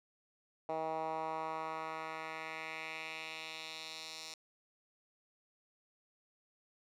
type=tone with band-pass filter sweep; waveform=10% pulse; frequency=159.3 Hz; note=D#3; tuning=41 cents sharp; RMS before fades=-42 dBFS; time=0.69-4.34 s; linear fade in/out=2 ms; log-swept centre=700 to 5100 Hz; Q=2; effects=none